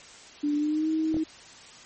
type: tone with pitch glide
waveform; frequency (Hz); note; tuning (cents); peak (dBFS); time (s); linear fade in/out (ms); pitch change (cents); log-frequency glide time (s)
sine; 293.7 to 316.6; D4 to D#4; 0 to +30; -23; 0.43-1.24; 10; +130; 0.55-0.89
type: clicks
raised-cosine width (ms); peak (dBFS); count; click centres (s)
2; -21; 2; 1.143 / 1.167
effects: white hiss -48 dBFS RMS until 1.85 s + MP3 32 kbps